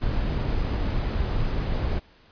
brown noise, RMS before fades -25 dBFS, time 0.01-2 s, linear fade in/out 20 ms, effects pink hiss -56 dBFS RMS until 2.31 s + resampled to 11025 Hz

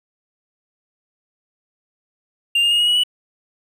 triangle tone with pitch steps, 2794 / 2825 / 2856 / 2888 / 2919 / 2952 Hz, F7 / F7 / F7 / F#7 / F#7 / F#7, 0 / +19 / +38 / -43 / -24 / -5 cents, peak -12 dBFS, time 2.55-3.036 s, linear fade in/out 5 ms, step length 81 ms, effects none

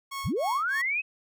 sawtooth tone with tremolo, 1098 Hz, C#6, 17 cents flat, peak -28 dBFS, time 0.11-0.82 s, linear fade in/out 10 ms, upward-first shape sine, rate 3.2 Hz, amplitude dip 100%
sine linear sweep, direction up, 36.71 to 2600 Hz, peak -25 dBFS, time 0.24-1.02 s, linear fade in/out 20 ms
effects none

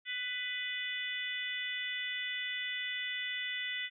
harmonic tone, 497.1 Hz, B4, 11 cents sharp, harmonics 3 / 4 / 5 / 6 / 7, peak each -46 / -37 / -46 / -42 / -42 dBFS, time 0.05-3.9 s, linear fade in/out 50 ms, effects none

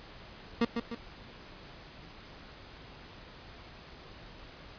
30% pulse tone with echo, 233.7 Hz, A#3, 5 cents sharp, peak -21 dBFS, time 0.61-0.65 s, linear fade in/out 5 ms, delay 150 ms, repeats 2, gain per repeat -6 dB, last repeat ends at 0.95 s, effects pink hiss -50 dBFS RMS until 4.78 s + resampled to 11025 Hz

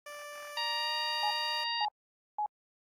15% pulse tone with pitch glide, 587.3 to 600.7 Hz, D5 to D5, 0 to +39 cents, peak -36 dBFS, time 0.06-1.64 s, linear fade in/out 5 ms, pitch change +39 cents, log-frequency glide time 0.74-0.91 s
harmonic tone, 937 Hz, A#5, 9 cents sharp, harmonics 1 / 2 / 3 / 4 / 5, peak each -36 / -39 / -37 / -40 / -37 dBFS, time 0.57-1.85 s, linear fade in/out 2 ms
sine tone bursts, 841 Hz, G#5, 22 cents sharp, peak -29 dBFS, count 3, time 1.23-2.461 s, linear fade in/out 2 ms, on 77 ms, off 500 ms
effects AAC 48 kbps

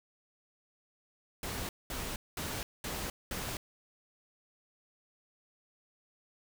pink noise bursts, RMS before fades -38 dBFS, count 5, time 1.43-3.57 s, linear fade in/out 2 ms, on 260 ms, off 210 ms, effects none

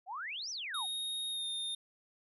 sine exponential two-way sweep, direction up then down, 683 to 6080 to 683 Hz, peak -38 dBFS, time 0.06-0.87 s, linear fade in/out 50 ms, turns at 0.5 s
square tone with pitch glide, 3729 to 3650 Hz, A#7 to A#7, 0 to -37 cents, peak -36 dBFS, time 0.74-1.75 s, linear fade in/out 5 ms, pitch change -37 cents, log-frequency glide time 1.3-1.46 s
effects none

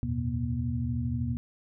sine tone cluster, 79.3 / 91.2 / 110.6 / 123.1 / 239.9 Hz, D#2 / F#2 / A2 / B2 / A#3, +33 / -24 / +9 / -5 / +50 cents, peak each -34 / -39 / -37 / -31 / -33 dBFS, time 0.03-1.37 s, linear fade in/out 0 ms, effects none

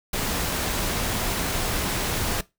pink noise, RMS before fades -26 dBFS, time 0.13-2.41 s, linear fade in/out 5 ms, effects noise-tail reverb RT60 0.2 s tail -19 dB re dry

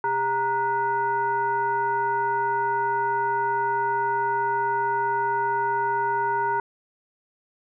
sine tone with frequency modulation, 932.3 Hz, A#5, in tune, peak -21 dBFS, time 0.04-6.6 s, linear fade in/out 2 ms, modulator 529 Hz, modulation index 0.77, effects none

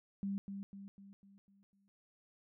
sine tone with echo, 197.7 Hz, G3, 15 cents sharp, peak -35 dBFS, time 0.23-0.38 s, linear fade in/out 0 ms, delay 250 ms, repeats 6, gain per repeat -6 dB, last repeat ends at 1.88 s, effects none

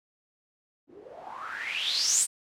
blue noise with low-pass filter sweep, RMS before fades -30 dBFS, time 0.87-2.27 s, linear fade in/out 50 ms, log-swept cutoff 310 to 9000 Hz, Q 8.7, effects none

